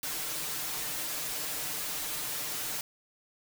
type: noise with comb filter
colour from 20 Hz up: white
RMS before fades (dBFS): -35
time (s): 0.03-2.81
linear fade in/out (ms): 2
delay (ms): 6.6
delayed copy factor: +0.95
effects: none